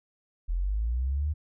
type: linear sweep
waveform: sine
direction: up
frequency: 39.96 to 77.78 Hz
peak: -25 dBFS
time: 0.48-1.34 s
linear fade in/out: 20 ms
effects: none